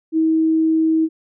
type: tone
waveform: sine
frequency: 320.1 Hz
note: D#4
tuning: 49 cents sharp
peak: -13 dBFS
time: 0.12-1.09 s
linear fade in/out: 50 ms
effects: none